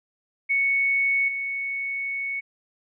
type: tone with level steps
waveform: sine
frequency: 2217 Hz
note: C#7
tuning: in tune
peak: -19 / -26 dBFS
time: 0.49-2.41 s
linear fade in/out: 20 ms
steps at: 1.28 s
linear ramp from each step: 5 ms
effects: none